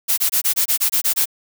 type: noise bursts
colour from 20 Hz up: blue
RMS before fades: -17 dBFS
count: 10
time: 0.08-1.257 s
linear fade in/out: 20 ms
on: 97 ms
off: 23 ms
effects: none